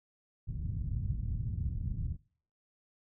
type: low-pass noise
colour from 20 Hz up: white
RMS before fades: -35 dBFS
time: 0.47-2.17 s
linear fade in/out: 20 ms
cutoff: 130 Hz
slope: 24 dB/octave
effects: noise-tail reverb RT60 0.5 s tail -23 dB re dry